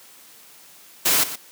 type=noise with echo; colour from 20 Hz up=white; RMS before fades=-18 dBFS; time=1.05-1.24 s; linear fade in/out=10 ms; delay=120 ms; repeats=1; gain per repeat=-13 dB; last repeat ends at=1.36 s; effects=white hiss -48 dBFS RMS until 1.51 s + high-pass 150 Hz 12 dB/octave